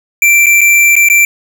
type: tone with dropouts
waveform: square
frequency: 2349 Hz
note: D7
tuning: in tune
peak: -5 dBFS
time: 0.22-1.25 s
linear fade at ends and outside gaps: 2 ms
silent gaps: 0.46-0.466 / 0.609-0.614 / 0.955-0.964 / 1.087-1.099 s
effects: none